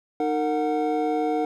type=tone cluster; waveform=triangle; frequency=307.3 / 458.6 / 734 Hz; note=D#4 / A#4 / F#5; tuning=-21 / -28 / -14 cents; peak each=-24 dBFS; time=0.2-1.45 s; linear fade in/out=2 ms; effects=none